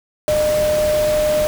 sine tone in noise, 607 Hz, D#5, 43 cents flat, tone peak -14 dBFS, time 0.28-1.47 s, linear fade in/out 0 ms, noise pink, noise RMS -26 dBFS, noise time 0.28-1.47 s, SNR +9 dB, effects none

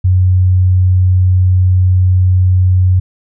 sine tone, 92 Hz, F#2, 9 cents flat, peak -6 dBFS, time 0.04-3 s, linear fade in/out 10 ms, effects none

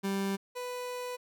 30% pulse tone pair in turn, 196 / 495.6 Hz, G3 / B4, 0 / +6 cents, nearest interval octave + major third, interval 1606 cents, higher second, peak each -27 / -33 dBFS, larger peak first, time 0.03-0.37 / 0.55-1.17 s, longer second, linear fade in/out 20 ms, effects none

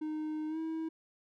triangle tone with pitch glide, 308.7 to 321.6 Hz, D#4 to E4, -14 to -43 cents, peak -32 dBFS, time 0.01-0.89 s, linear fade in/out 10 ms, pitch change +71 cents, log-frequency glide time 0.48-0.58 s, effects none

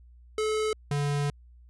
square tone pair in turn, 431.9 / 144.13 Hz, A4 / D3, -32 / -32 cents, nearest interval octave + perfect fifth, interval 1900 cents, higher first, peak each -26 dBFS, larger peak neither, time 0.38-0.73 / 0.91-1.3 s, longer second, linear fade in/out 2 ms, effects added 60 Hz sine -50 dBFS peak until 1.69 s + resampled to 24000 Hz

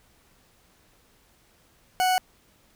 40% pulse tone, 740 Hz, F#5, in tune, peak -19 dBFS, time 2-2.18 s, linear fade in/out 0 ms, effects pink hiss -61 dBFS RMS until 2.75 s

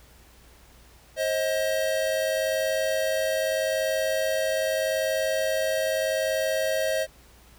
square tone pair together, 533 / 633.8 Hz, C5 / D#5, +32 / +32 cents, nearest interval minor third, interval 300 cents, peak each -28 / -26 dBFS, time 1.16-7.07 s, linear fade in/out 50 ms, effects added 59 Hz sine -54 dBFS peak until 7.58 s + pink hiss -55 dBFS RMS until 7.58 s

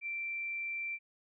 sine tone, 2349 Hz, D7, in tune, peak -35 dBFS, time 0.01-0.99 s, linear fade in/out 50 ms, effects none

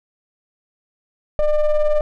triangle ring-modulated tone, 296.5 Hz, D4, 17 cents sharp, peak -8 dBFS, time 1.39-2.01 s, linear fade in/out 2 ms, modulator 306 Hz, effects none

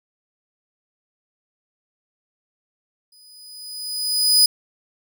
sawtooth tone with exponential growth, 4978 Hz, D#8, in tune, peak -7 dBFS, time 3.12-4.46 s, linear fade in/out 5 ms, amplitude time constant 290 ms, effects none

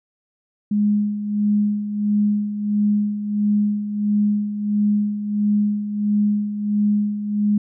sine tone with tremolo, 207.6 Hz, G#3, in tune, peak -14 dBFS, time 0.71-7.58 s, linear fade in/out 5 ms, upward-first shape sine, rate 1.5 Hz, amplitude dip 65%, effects none

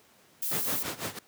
violet noise, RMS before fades -31 dBFS, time 0.42-0.83 s, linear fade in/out 5 ms
pink noise with tremolo, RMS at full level -32 dBFS, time 0.51-1.19 s, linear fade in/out 5 ms, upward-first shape sine, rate 6 Hz, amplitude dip 85%
effects pink hiss -60 dBFS RMS until 1.27 s + high-pass 150 Hz 12 dB/octave

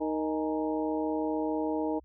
harmonic tone with a mistuned harmonic, 155.56 Hz, D#3, in tune, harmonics 2 / 3 / 4 / 5 / 6, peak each -30 / -34 / -36 / -38 / -40 dBFS, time 0-2 s, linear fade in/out 20 ms, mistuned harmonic 5, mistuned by +120 cents, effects added 65 Hz sine -55 dBFS peak until 2.04 s

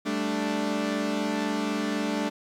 sawtooth chord, G suspended second, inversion none, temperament equal, 196 / 220 / 293.7 Hz, G3 / A3 / D4, 0 / 0 / 0 cents, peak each -29 / -26 / -25 dBFS, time 0.05-2.3 s, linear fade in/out 20 ms, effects low-pass 7000 Hz 12 dB/octave + 10-bit

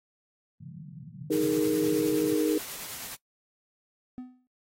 pink band-pass noise, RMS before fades -43 dBFS, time 0.6-2.34 s, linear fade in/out 10 ms, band 130 to 180 Hz, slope 48 dB/octave
sine chord, D# suspended fourth, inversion none, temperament equal, 311.1 / 415.3 / 466.2 Hz, D#4 / G#4 / A#4, 0 / 0 / 0 cents, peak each -25 / -29 / -28 dBFS, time 1.3-2.58 s, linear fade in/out 5 ms
white noise with tremolo, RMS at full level -38 dBFS, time 1.31-3.16 s, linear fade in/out 20 ms, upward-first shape triangle, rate 9.4 Hz, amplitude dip 30%
triangle tone with exponential decay, 252 Hz, B3, 35 cents sharp, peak -31 dBFS, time 4.18-4.47 s, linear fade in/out 0 ms, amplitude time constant 62 ms
effects noise-tail reverb RT60 0.1 s tail -18 dB re dry + AAC 48 kbps

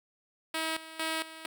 5% pulse tone with tremolo, 320.5 Hz, E4, 49 cents flat, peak -19 dBFS, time 0.54-1.46 s, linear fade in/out 5 ms, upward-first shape square, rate 2.2 Hz, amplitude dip 80%, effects none

